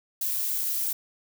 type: noise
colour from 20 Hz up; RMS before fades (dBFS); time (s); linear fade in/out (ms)
violet; -28; 0.21-0.93; 5
effects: none